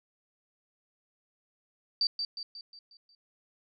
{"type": "tone with echo", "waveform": "sine", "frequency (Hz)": 4643, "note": "D8", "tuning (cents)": -21, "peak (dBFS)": -24, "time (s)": [2.01, 2.07], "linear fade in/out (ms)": 2, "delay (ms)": 180, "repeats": 6, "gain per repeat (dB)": -6, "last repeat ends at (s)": 3.15, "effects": []}